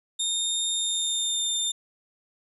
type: tone with pitch glide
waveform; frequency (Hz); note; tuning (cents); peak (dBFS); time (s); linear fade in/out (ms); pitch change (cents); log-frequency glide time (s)
25% pulse; 3661 to 3609; A#7 to A7; -32 to +43; -20; 0.19-1.72; 10; -25; 0.71-1.53
effects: none

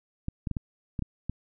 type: clicks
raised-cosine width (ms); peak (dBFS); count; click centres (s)
5; -18; 7; 0.284 / 0.472 / 0.513 / 0.568 / 0.992 / 1.023 / 1.296
effects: none

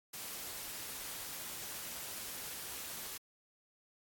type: noise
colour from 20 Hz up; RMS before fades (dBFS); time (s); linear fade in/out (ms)
white; -44; 0.13-3.18; 10
effects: AAC 64 kbps

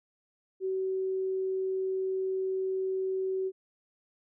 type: tone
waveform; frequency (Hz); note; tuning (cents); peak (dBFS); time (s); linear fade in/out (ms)
sine; 379; F#4; +42; -28; 0.6-3.52; 50
effects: none

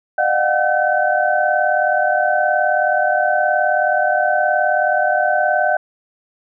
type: tone cluster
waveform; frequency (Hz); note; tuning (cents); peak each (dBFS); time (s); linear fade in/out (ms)
sine; 609 / 712 / 751 / 1527; D#5 / F5 / F#5 / G6; -37 / +33 / +26 / -46; -19; 0.18-5.77; 5
effects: none

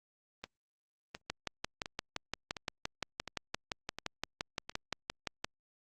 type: two click trains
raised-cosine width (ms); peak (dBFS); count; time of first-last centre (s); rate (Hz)
0.2; -17 / -23; 25 / 7; 1.3-5.445 / 0.44-4.695; 5.79 / 1.41
effects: Opus 32 kbps

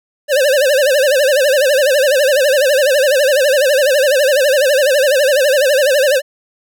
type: tone with vibrato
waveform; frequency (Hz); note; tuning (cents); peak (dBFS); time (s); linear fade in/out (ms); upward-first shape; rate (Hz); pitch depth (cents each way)
square; 554.4; C#5; 0; -10; 0.28-6.22; 50; sine; 12; 150
effects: none

